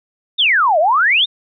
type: exponential two-way sweep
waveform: sine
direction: down then up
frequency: 3787 to 590 to 3787 Hz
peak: -10 dBFS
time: 0.38-1.26 s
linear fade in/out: 20 ms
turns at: 0.79 s
effects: none